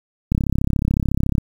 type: click train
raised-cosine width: 5 ms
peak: -6 dBFS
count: 37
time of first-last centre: 0.32-1.382 s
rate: 33.9 Hz
effects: 7-bit